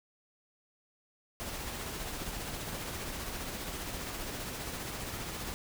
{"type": "noise with tremolo", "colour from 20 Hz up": "pink", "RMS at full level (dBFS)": -38, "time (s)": [1.4, 5.54], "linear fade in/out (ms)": 0, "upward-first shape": "sine", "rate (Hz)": 15, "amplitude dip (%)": 30, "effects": []}